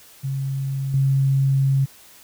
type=tone with level steps; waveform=sine; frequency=135.8 Hz; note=C#3; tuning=35 cents flat; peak=-22 / -15 dBFS; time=0.23-1.86 s; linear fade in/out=20 ms; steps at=0.94 s; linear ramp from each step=2 ms; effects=white hiss -48 dBFS RMS until 2.23 s